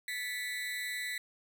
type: tone with amplitude modulation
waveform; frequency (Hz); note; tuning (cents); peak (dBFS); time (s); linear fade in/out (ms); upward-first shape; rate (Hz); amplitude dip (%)
35% pulse; 1975.5; B6; 0; -30; 0.08-1.18; 2; sine; 241; 80
effects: none